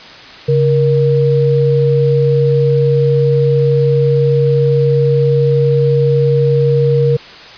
sine tone pair together, 139 / 470.8 Hz, C#3 / A#4, +5 / +17 cents, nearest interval octave + major sixth, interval 2112 cents, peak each -11 dBFS, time 0.48-7.17 s, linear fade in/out 10 ms, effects white hiss -34 dBFS RMS until 7.57 s + resampled to 11025 Hz

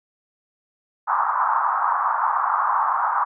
pink band-pass noise, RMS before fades -21 dBFS, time 1.07-3.25 s, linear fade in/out 20 ms, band 850 to 1300 Hz, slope 48 dB/octave, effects none

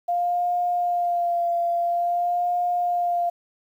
sine tone with vibrato, 698.5 Hz, F5, in tune, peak -20 dBFS, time 0.08-3.3 s, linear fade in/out 10 ms, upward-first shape sine, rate 0.49 Hz, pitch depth 25 cents each way, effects 9-bit

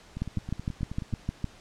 two click trains, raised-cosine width 5 ms, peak -16 / -23 dBFS, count 9 / 10, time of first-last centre 0.22-1.443 / 0.17-1.128 s, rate 6.54 / 9.39 Hz, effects pink hiss -53 dBFS RMS until 1.6 s + low-pass 7000 Hz 12 dB/octave

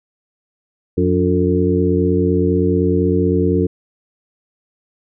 harmonic tone with a mistuned harmonic, 89.8 Hz, F2, 49 cents sharp, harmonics 1 / 2 / 3 / 4 / 5, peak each -19 / -19 / -19 / -19 / -19 dBFS, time 0.97-3.67 s, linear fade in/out 10 ms, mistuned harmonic 3, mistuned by +88 cents, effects none

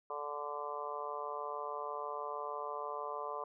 harmonic tone, 146.3 Hz, D3, 6 cents flat, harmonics 3 / 4 / 5 / 6 / 7 / 8, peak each -45 / -45 / -47 / -49 / -42 / -45 dBFS, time 0.1-3.44 s, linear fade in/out 2 ms, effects none

